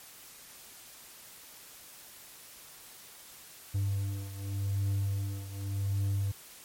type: beating tone pair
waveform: triangle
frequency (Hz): 98.6 / 99.46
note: G2 / G2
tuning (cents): +11 / +26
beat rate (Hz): 0.86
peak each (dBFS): -29 / -33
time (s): 3.74-6.32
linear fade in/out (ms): 10
effects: white hiss -51 dBFS RMS until 6.64 s + MP3 64 kbps